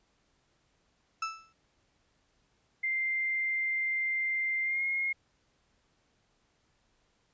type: tone with exponential decay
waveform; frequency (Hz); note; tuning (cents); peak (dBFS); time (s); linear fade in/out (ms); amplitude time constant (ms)
35% pulse; 1318; E6; -1; -27; 1.22-1.53; 5; 66
type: tone with pitch glide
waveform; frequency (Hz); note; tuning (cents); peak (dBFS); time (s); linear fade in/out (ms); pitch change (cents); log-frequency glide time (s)
sine; 2093 to 2148; C7 to C7; 0 to +45; -28; 2.83-5.13; 10; +45; 4.64-4.83
effects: pink hiss -72 dBFS RMS until 7.33 s + resampled to 16000 Hz